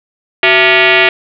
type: tone with frequency modulation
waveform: sine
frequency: 146 Hz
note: D3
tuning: 10 cents flat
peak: -5 dBFS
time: 0.43-1.09 s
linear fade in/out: 2 ms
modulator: 520 Hz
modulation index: 5.6
effects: none